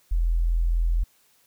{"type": "tone", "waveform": "sine", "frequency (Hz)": 42.01, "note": "E1", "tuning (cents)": 34, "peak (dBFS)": -19, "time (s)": [0.11, 1.04], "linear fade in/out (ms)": 10, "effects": ["white hiss -62 dBFS RMS until 1.46 s"]}